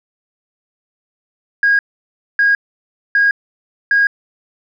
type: tone bursts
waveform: sine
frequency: 1636 Hz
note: G#6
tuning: 26 cents flat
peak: -8 dBFS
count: 4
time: 1.63-4.07 s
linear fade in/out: 2 ms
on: 160 ms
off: 600 ms
effects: tanh soft clip ceiling -5 dBFS